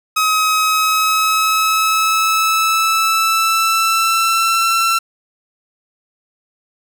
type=tone with pitch glide; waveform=sawtooth; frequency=1271 to 1345 Hz; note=D#6 to E6; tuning=+36 to +34 cents; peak=-9 dBFS; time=0.16-4.99 s; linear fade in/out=10 ms; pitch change=+98 cents; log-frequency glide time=0.54-4.68 s; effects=none